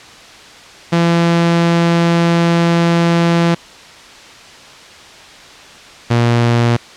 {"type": "tone pair in turn", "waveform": "sawtooth", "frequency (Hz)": [169.4, 118.46], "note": ["E3", "A#2"], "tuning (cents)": [48, 28], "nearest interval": "tritone", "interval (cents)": 620, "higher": "first", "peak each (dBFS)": -6, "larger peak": "neither", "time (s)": [[0.92, 3.55], [6.1, 6.77]], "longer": "first", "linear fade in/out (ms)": 10, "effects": ["white hiss -37 dBFS RMS until 6.96 s", "low-pass 5000 Hz 12 dB/octave"]}